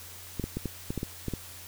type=clicks; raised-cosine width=3 ms; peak=-18 dBFS; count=9; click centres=0.397 / 0.44 / 0.57 / 0.657 / 0.905 / 0.977 / 1.031 / 1.283 / 1.337 s; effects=added 89 Hz sine -51 dBFS peak until 1.67 s + white hiss -46 dBFS RMS until 1.67 s